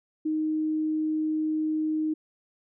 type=tone; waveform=sine; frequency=311.1 Hz; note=D#4; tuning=in tune; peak=-24 dBFS; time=0.25-2.14 s; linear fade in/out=10 ms; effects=none